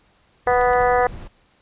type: noise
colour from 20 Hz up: brown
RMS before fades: -34 dBFS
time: 0.46-1.28 s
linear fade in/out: 10 ms
type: harmonic tone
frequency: 246.9 Hz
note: B3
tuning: in tune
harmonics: 2 / 3 / 4 / 5 / 6 / 7 / 8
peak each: -18 / -18 / -25 / -25 / -30 / -27 / -30 dBFS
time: 0.47-1.07 s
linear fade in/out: 2 ms
type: clicks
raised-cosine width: 0.2 ms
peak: -22 / -22 / -27 / -29 dBFS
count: 4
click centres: 0.613 / 0.734 / 0.818 / 1.039 s
effects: pink hiss -59 dBFS RMS until 1.61 s + resampled to 8000 Hz